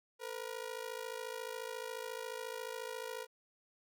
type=ring-modulated tone; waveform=sawtooth; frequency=478 Hz; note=A#4; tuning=43 cents sharp; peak=-34 dBFS; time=0.19-3.27 s; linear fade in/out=50 ms; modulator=27.1 Hz; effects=none